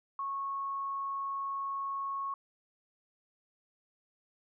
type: tone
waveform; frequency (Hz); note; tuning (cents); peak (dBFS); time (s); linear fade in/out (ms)
sine; 1100; C#6; -14; -33; 0.19-2.34; 2
effects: none